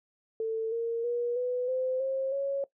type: tone with pitch steps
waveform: sine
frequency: 446.2 / 462.5 / 479.3 / 496.8 / 514.9 / 533.7 / 553.2 Hz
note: A4 / A#4 / A#4 / B4 / C5 / C5 / C#5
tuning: +24 / -14 / +48 / +10 / -28 / +34 / -4 cents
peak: -27 dBFS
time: 0.4-2.64 s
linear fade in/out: 2 ms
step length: 320 ms
effects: noise-tail reverb RT60 0.1 s tail -18 dB re dry